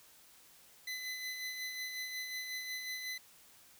25% pulse tone with tremolo, 2016 Hz, B6, 35 cents sharp, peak -34 dBFS, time 0.87-3.18 s, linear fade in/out 5 ms, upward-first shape sine, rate 5.5 Hz, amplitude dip 40%, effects white hiss -61 dBFS RMS until 3.79 s

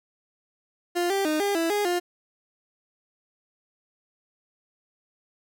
30% pulse tone with pitch steps, 350.2 / 392.9 / 307.8 / 403.2 / 330.7 / 412.5 / 353.1 Hz, F4 / G4 / D#4 / G4 / E4 / G#4 / F4, +5 / +4 / -19 / +49 / +6 / -12 / +19 cents, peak -20 dBFS, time 0.95-2 s, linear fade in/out 20 ms, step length 150 ms, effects none

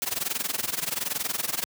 white noise with amplitude modulation, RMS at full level -26 dBFS, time 0.02-1.64 s, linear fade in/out 0 ms, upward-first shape sine, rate 21.2 Hz, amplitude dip 90%, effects high-pass 100 Hz 12 dB/octave

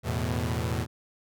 sawtooth chord, E suspended fourth, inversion none, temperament equal with one note detuned, 82.41 / 110 / 124.4 Hz, E2 / A2 / B2, 0 / 0 / +13 cents, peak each -27 / -27 / -28 dBFS, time 0.03-0.87 s, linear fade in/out 50 ms, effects none

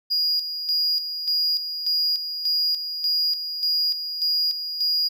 triangle tone with tremolo, 4868 Hz, D#8, 39 cents flat, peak -18 dBFS, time 0.1-5.09 s, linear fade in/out 20 ms, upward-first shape square, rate 1.7 Hz, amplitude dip 60%, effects none

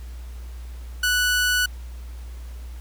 sawtooth tone, 1480 Hz, F#6, in tune, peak -15 dBFS, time 1.03-1.66 s, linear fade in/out 5 ms, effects added 60 Hz sine -33 dBFS peak until 2.8 s + pink hiss -51 dBFS RMS until 2.8 s

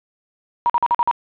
sine tone bursts, 952 Hz, A#5, 36 cents sharp, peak -13 dBFS, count 6, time 0.66-1.112 s, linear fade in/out 0 ms, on 37 ms, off 46 ms, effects resampled to 8000 Hz + 7-bit

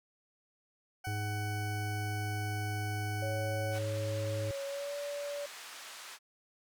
20% pulse tone, 750 Hz, F#5, 23 cents sharp, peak -34 dBFS, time 1.04-3.79 s, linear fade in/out 10 ms
harmonic tone, 104.2 Hz, G#2, 6 cents sharp, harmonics 1 / 3 / 4, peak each -34 / -46 / -49 dBFS, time 1.07-4.51 s, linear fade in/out 0 ms
sine tone with pitch glide, 554.4 to 574.6 Hz, C#5 to D5, 0 to -38 cents, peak -36 dBFS, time 3.22-5.46 s, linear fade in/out 5 ms, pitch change +62 cents, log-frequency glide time 4.64-4.95 s
pink band-pass noise, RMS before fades -48 dBFS, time 3.71-6.19 s, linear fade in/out 50 ms, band 1100 to 9400 Hz, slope 12 dB/octave
effects none

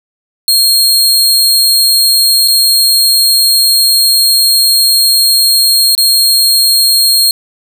sawtooth tone with dropouts, 4244 Hz, C8, 24 cents sharp, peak -3 dBFS, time 0.48-7.31 s, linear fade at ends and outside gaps 1 ms, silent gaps 2.477-2.482 / 5.951-5.978 s, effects none

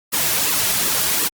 white noise with flanger, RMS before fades -19 dBFS, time 0.12-1.29 s, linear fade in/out 20 ms, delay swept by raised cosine 1.3 to 4 ms, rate 2.7 Hz, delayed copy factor -0.7, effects Opus 48 kbps

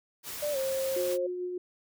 white noise, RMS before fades -39 dBFS, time 0.23-1.18 s, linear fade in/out 50 ms
sine tone with pitch glide, 591 to 532.6 Hz, D5 to C5, +11 to +31 cents, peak -28 dBFS, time 0.42-1.27 s, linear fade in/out 10 ms, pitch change -180 cents, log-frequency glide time 0.52-0.57 s
sine tone with tremolo, 360 Hz, F#4, 47 cents flat, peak -30 dBFS, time 0.96-1.58 s, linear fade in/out 5 ms, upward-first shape triangle, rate 6.8 Hz, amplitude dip 35%
effects none

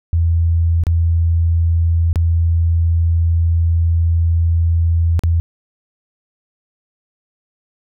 sine tone with dropouts, 83.5 Hz, E2, 23 cents sharp, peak -11 dBFS, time 0.13-5.4 s, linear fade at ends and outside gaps 0 ms, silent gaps 0.837-0.868 / 2.13-2.158 / 5.193-5.236 s, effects none

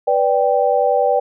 sine chord, G major, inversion first, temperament equal with one note detuned, 493.9 / 584.6 / 784 Hz, B4 / D5 / G5, 0 / -8 / 0 cents, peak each -17 dBFS, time 0.07-1.2 s, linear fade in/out 10 ms, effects none

